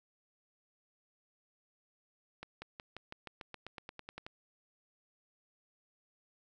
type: accelerating click train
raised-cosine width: 0.3 ms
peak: -28 dBFS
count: 15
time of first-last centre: 2.43-4.265 s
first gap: 190 ms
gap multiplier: 0.94
effects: none